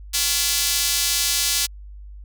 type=tone with high-pass filter; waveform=square; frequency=155.56 Hz; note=D#3; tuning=in tune; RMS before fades=-21 dBFS; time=0.13-1.67 s; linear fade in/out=20 ms; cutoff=4500 Hz; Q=0.93; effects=added 50 Hz sine -36 dBFS peak until 2.24 s